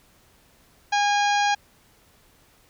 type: harmonic tone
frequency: 818 Hz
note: G#5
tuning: 26 cents flat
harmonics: 1 / 2 / 3 / 4 / 5 / 6 / 7 / 8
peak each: -20 / -26 / -30 / -32 / -34 / -36 / -37 / -38 dBFS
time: 0.92-1.55 s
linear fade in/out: 10 ms
effects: pink hiss -58 dBFS RMS until 2.69 s